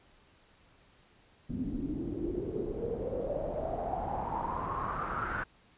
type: noise with low-pass filter sweep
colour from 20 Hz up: pink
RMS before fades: -35 dBFS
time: 1.49-5.44 s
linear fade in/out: 10 ms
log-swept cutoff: 240 to 1500 Hz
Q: 8.1
effects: pink hiss -63 dBFS RMS until 5.77 s + resampled to 8000 Hz